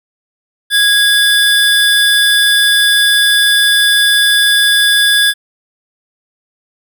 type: tone pair together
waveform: square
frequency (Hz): 1651 / 3475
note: G#6 / A7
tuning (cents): -11 / -22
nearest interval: octave + minor second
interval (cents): 1289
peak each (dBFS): -11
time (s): 0.7-5.34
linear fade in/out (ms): 50
effects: none